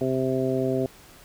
harmonic tone, 130.81 Hz, C3, in tune, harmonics 1 / 2 / 3 / 4 / 5, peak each -30 / -27 / -26 / -31 / -30 dBFS, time 0.01-0.86 s, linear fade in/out 2 ms, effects pink hiss -50 dBFS RMS until 1.24 s

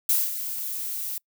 violet noise with ADSR envelope, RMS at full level -20 dBFS, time 0.09-1.18 s, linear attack 4 ms, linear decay 210 ms, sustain -11 dB, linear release 4 ms, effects noise-tail reverb RT60 0.1 s tail -26 dB re dry

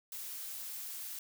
blue noise, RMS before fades -43 dBFS, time 0.12-1.19 s, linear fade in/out 2 ms, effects none

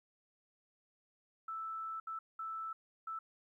sine tone bursts at uneven times, 1318.5 Hz, E6, in tune, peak -39 dBFS, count 4, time 1.48-2 / 2.07-2.19 / 2.39-2.73 / 3.07-3.19 s, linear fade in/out 5 ms, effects 13-bit

